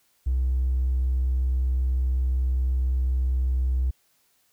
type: tone with hard clipping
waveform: sine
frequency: 63.9 Hz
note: C2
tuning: 40 cents flat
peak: -21 dBFS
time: 0.26-3.91 s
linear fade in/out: 10 ms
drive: 1 dB
effects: white hiss -66 dBFS RMS until 4.52 s